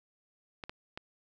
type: clicks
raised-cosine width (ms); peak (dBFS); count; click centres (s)
0.3; -24; 3; 0.638 / 0.695 / 0.975
effects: none